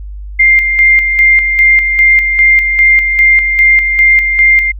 sine tone with tremolo, 2104 Hz, C7, 9 cents sharp, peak -3 dBFS, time 0.39-4.72 s, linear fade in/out 10 ms, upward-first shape square, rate 2.5 Hz, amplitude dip 50%, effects added 50 Hz sine -22 dBFS peak until 4.79 s

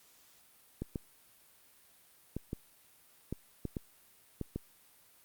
clicks, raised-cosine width 3 ms, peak -23 dBFS, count 9, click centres 0.82 / 0.958 / 2.366 / 2.531 / 3.326 / 3.653 / 3.768 / 4.413 / 4.56 s, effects white hiss -63 dBFS RMS until 5.24 s + Opus 48 kbps

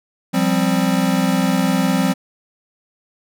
square chord, F suspended second, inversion none, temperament equal with one note detuned, 176.24 / 196 / 261.6 Hz, F3 / G3 / C4, +16 / 0 / 0 cents, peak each -20 dBFS, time 0.33-2.14 s, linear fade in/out 20 ms, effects none

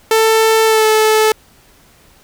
sawtooth tone with pitch glide, 443.8 to 434.7 Hz, A4 to A4, +15 to -21 cents, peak -5 dBFS, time 0.11-1.32 s, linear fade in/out 2 ms, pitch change -36 cents, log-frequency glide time 0.65-0.86 s, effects pink hiss -48 dBFS RMS until 2.23 s

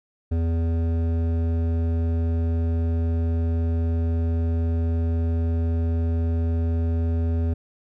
sine tone with hard clipping, 82.9 Hz, E2, 10 cents sharp, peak -22 dBFS, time 0.31-7.54 s, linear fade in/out 10 ms, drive 12 dB, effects none

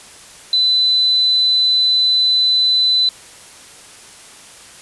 sine tone, 4010 Hz, B7, 26 cents sharp, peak -11 dBFS, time 0.53-3.09 s, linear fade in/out 2 ms, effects white hiss -40 dBFS RMS until 4.81 s + resampled to 24000 Hz

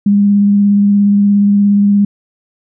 sine tone with vibrato, 202.6 Hz, G#3, 43 cents flat, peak -6 dBFS, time 0.06-2.05 s, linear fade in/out 5 ms, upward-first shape square, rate 17 Hz, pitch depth 10 cents each way, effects none

